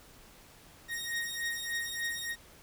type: beating tone pair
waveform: sawtooth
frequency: 1864.7 / 1868.1 Hz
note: A#6 / A#6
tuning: 0 / +3 cents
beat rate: 3.4 Hz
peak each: -33 / -33 dBFS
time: 0.88-2.36 s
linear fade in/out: 50 ms
effects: pink hiss -56 dBFS RMS until 2.62 s